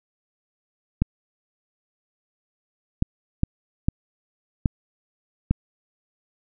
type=clicks; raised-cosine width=5 ms; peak=-6 dBFS; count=6; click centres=1.02 / 3.024 / 3.434 / 3.885 / 4.658 / 5.51 s; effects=none